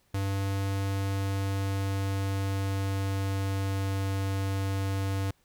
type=tone with pitch glide; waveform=square; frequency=98 to 97.27 Hz; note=G2 to G2; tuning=0 to -13 cents; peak=-28 dBFS; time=0.14-5.31 s; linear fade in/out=5 ms; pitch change=-13 cents; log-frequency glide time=0.56-4.09 s; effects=pink hiss -68 dBFS RMS until 5.44 s